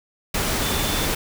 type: tone in noise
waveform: sine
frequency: 3520 Hz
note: A7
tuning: in tune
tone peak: -31 dBFS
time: 0.62-1.06 s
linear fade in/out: 5 ms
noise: pink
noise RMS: -23 dBFS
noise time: 0.34-1.15 s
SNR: -11 dB
effects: none